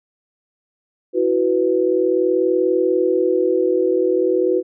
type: chord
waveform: sine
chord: E suspended second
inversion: none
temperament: equal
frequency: 329.6 / 370 / 493.9 Hz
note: E4 / F#4 / B4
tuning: 0 / 0 / 0 cents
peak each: -21 / -17 / -19 dBFS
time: 1.13-4.63 s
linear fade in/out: 50 ms
effects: none